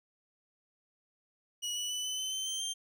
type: tone with pitch steps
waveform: 25% pulse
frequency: 2917 / 2951 / 2985 / 3020 / 3055 / 3090 / 3126 / 3163 Hz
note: F#7 / F#7 / F#7 / F#7 / G7 / G7 / G7 / G7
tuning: -25 / -5 / +15 / +35 / -45 / -26 / -6 / +15 cents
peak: -30 dBFS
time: 1.62-2.74 s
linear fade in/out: 20 ms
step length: 140 ms
effects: none